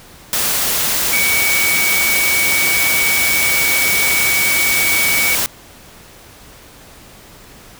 sine tone in noise, 2255 Hz, C#7, 29 cents sharp, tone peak -15 dBFS, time 1.13-5.35 s, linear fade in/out 0 ms, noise white, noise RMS -17 dBFS, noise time 0.33-5.46 s, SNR -1 dB, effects pink hiss -41 dBFS RMS until 7.79 s

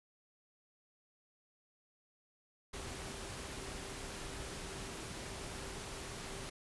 sine tone in noise, 390 Hz, G4, 9 cents flat, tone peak -54 dBFS, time 2.73-6.5 s, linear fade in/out 10 ms, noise pink, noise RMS -45 dBFS, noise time 2.73-6.5 s, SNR -12 dB, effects resampled to 24000 Hz

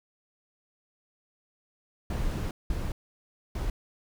brown noise bursts at uneven times, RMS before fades -30 dBFS, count 3, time 2.1-2.51 / 2.7-2.92 / 3.55-3.7 s, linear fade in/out 2 ms, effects none

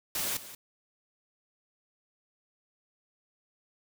white noise with echo, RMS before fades -32 dBFS, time 0.15-0.37 s, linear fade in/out 2 ms, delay 180 ms, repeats 1, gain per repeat -14 dB, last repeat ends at 0.55 s, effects none

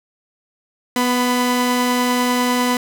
sawtooth tone pair together, 246.9 / 997.6 Hz, B3 / B5, 0 / +17 cents, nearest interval 2 octaves, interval 2417 cents, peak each -13 / -17 dBFS, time 0.96-2.77 s, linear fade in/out 2 ms, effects none

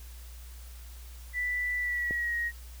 sine tone with pitch glide, 1975.5 to 1885.2 Hz, B6 to A#6, 0 to +19 cents, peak -28 dBFS, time 1.33-2.52 s, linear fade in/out 50 ms, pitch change -81 cents, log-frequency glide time 1.79-2.35 s
click, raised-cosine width 2 ms, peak -24 dBFS, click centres 2.109 s
effects added 60 Hz sine -43 dBFS peak until 2.8 s + white hiss -54 dBFS RMS until 2.8 s

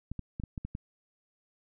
clicks, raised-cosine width 5 ms, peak -24 dBFS, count 7, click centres 0.116 / 0.193 / 0.399 / 0.437 / 0.578 / 0.65 / 0.751 s, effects none

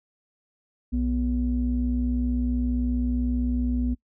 sine tone pair together, 61.4 / 246 Hz, B1 / B3, -9 / -7 cents, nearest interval 2 octaves, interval 2402 cents, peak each -24 dBFS, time 0.92-3.95 s, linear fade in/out 20 ms, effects noise-tail reverb RT60 0.1 s tail -22 dB re dry + tanh soft clip ceiling -15 dBFS

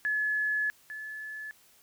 sine tone pair in turn, 1709 / 1723.9 Hz, G#6 / A6, +49 / -36 cents, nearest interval unison, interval 15 cents, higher second, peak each -26 / -37 dBFS, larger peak first, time 0.05-0.7 / 0.9-1.51 s, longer first, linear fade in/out 0 ms, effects white hiss -61 dBFS RMS until 1.82 s

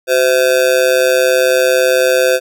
square tone with amplitude modulation, 514 Hz, C5, 31 cents flat, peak -6 dBFS, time 0.07-2.4 s, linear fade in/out 50 ms, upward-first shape sine, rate 138 Hz, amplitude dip 90%, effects none

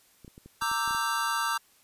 clicks, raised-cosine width 3 ms, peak -34 dBFS, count 9, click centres 0.247 / 0.279 / 0.379 / 0.46 / 0.622 / 0.715 / 0.877 / 0.909 / 0.948 s
square chord, E half-diminished seventh, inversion second, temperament equal with one note detuned, 925.4 / 1174.7 / 1318.5 / 1568 Hz, Bb5 / D6 / E6 / G6, -13 / 0 / 0 / 0 cents, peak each -33 dBFS, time 0.61-1.58 s, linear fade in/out 10 ms
effects white hiss -62 dBFS RMS until 1.83 s + resampled to 32000 Hz

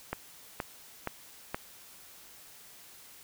click train, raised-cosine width 0.5 ms, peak -17 dBFS, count 4, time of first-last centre 0.13-1.545 s, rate 2.12 Hz, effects white hiss -53 dBFS RMS until 3.23 s

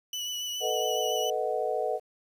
30% pulse tone with vibrato, 2960 Hz, F#7, in tune, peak -29 dBFS, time 0.13-1.3 s, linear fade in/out 2 ms, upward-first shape triangle, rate 7.2 Hz, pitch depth 26 cents each way
sine chord, B dominant seventh, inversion third, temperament equal, 440 / 493.9 / 622.3 / 740 Hz, A4 / B4 / D#5 / F#5, 0 / 0 / 0 / 0 cents, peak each -32 dBFS, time 0.6-2 s, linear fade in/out 50 ms
effects resampled to 32000 Hz + 10-bit

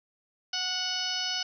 harmonic tone with a mistuned harmonic, 739 Hz, F#5, 2 cents flat, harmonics 1 / 2 / 3 / 4 / 5 / 6 / 7 / 8, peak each -41 / -38 / -42 / -33 / -42 / -36 / -34 / -40 dBFS, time 0.53-1.43 s, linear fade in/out 5 ms, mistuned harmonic 2, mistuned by -16 cents, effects none

